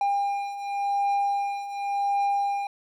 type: beating tone pair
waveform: triangle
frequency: 802 / 802.9 Hz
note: G5 / G5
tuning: +39 / +41 cents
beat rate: 0.9 Hz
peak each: -28 / -23 dBFS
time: 0.01-2.67 s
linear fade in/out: 2 ms
effects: none